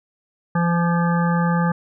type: harmonic tone with a mistuned harmonic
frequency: 171.2 Hz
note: F3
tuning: 34 cents flat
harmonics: 1 / 3 / 5 / 7 / 9 / 10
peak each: -17 / -28 / -26 / -27 / -31 / -33 dBFS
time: 0.55-1.72 s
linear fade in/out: 5 ms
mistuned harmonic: 9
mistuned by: +23 cents
effects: none